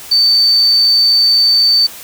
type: tone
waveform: sine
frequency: 4556 Hz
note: C#8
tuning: 47 cents sharp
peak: -7 dBFS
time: 0.11-1.87 s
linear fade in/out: 10 ms
effects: white hiss -32 dBFS RMS until 2.03 s